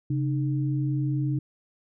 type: tone pair together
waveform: sine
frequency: 135.46 / 304.1 Hz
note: C#3 / D#4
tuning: -40 / -40 cents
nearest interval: octave + major second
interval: 1400 cents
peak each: -24 / -30 dBFS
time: 0.1-1.39 s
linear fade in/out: 5 ms
effects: none